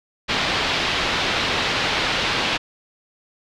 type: low-pass noise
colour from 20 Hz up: white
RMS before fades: -22 dBFS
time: 0.28-2.58 s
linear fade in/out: 20 ms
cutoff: 4000 Hz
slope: 24 dB/octave
effects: none